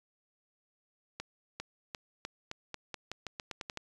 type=accelerating click train; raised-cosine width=0.2 ms; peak=-21 dBFS; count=14; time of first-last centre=1.2-3.774 s; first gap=400 ms; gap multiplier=0.87; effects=resampled to 24000 Hz